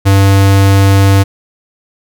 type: tone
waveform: square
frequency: 98 Hz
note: G2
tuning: in tune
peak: -5 dBFS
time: 0.05-1.24 s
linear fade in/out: 20 ms
effects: none